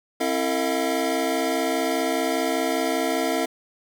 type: tone cluster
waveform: square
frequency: 266 / 331.4 / 451.7 / 643 / 708 Hz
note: C4 / E4 / A4 / E5 / F5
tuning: +29 / +9 / +45 / -43 / +23 cents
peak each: -29 dBFS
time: 0.2-3.46 s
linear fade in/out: 10 ms
effects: none